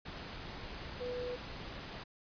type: tone in noise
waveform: sine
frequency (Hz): 493.9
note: B4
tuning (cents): 0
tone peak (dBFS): -37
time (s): 1-1.36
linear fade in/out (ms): 10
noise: pink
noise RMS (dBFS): -45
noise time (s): 0.05-2.04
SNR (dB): +5
effects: resampled to 11025 Hz